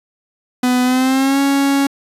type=tone with pitch glide; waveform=45% pulse; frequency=250 to 277.4 Hz; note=B3 to C#4; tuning=+21 to +1 cents; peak=-12 dBFS; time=0.63-1.87 s; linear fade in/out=5 ms; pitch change=+180 cents; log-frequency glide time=0.83-1.4 s; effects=resampled to 32000 Hz